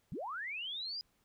sine linear sweep, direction up, 112.4 to 4977 Hz, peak -38 dBFS, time 0.12-1.01 s, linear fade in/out 0 ms, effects pink hiss -75 dBFS RMS until 1.24 s

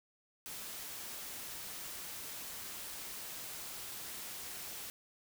white noise, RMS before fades -45 dBFS, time 0.46-4.9 s, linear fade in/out 0 ms, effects none

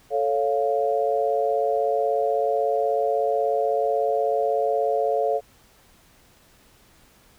sine chord, A augmented, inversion none, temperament equal with one note detuned, 440 / 556.3 / 698.5 Hz, A4 / C#5 / E#5, 0 / +6 / 0 cents, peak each -24 dBFS, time 0.1-5.41 s, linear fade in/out 50 ms, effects pink hiss -56 dBFS RMS until 7.38 s

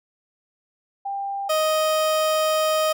sine / 30% pulse tone pair in turn, 794 / 624.6 Hz, G5 / D#5, +22 / +7 cents, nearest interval major third, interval 415 cents, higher first, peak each -25 / -16 dBFS, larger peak second, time 1.05-1.49 / 1.49-2.93 s, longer second, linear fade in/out 10 ms, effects none

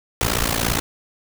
pink noise with amplitude modulation, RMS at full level -17 dBFS, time 0.21-0.8 s, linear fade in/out 0 ms, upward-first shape sine, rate 57.4 Hz, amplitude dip 90%, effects none

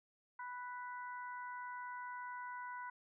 harmonic tone, 493.9 Hz, B4, in tune, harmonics 2 / 3 / 4, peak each -45 / -49 / -56 dBFS, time 0.39-2.9 s, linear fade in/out 5 ms, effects none

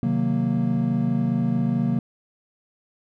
triangle chord, C half-diminished seventh, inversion none, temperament equal, 130.81 / 155.56 / 185 / 233.1 Hz, C3 / Eb3 / Gb3 / Bb3, 0 / 0 / 0 / 0 cents, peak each -24 / -26 / -24 / -21 dBFS, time 0.03-1.99 s, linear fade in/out 2 ms, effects none

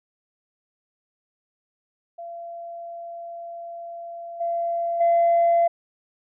sine tone with level steps, 682 Hz, F5, 41 cents flat, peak -33 / -22 / -14 dBFS, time 2.18-5.68 s, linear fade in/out 10 ms, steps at 4.4 / 5 s, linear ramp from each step 10 ms, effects tanh soft clip ceiling -12 dBFS

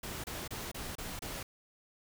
pink noise bursts, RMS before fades -41 dBFS, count 6, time 0.03-1.43 s, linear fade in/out 5 ms, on 210 ms, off 28 ms, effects none

